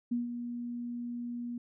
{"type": "tone with ADSR envelope", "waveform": "sine", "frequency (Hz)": 240, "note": "B3", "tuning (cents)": -49, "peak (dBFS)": -27, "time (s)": [0.11, 1.58], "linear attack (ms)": 11, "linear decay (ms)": 150, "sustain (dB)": -8, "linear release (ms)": 4, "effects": []}